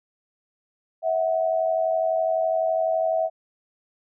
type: tone pair together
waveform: sine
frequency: 648.1 / 740 Hz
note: E5 / F#5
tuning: -30 / 0 cents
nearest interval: major second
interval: 230 cents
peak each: -21 / -26 dBFS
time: 1.02-3.3 s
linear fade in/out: 50 ms
effects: none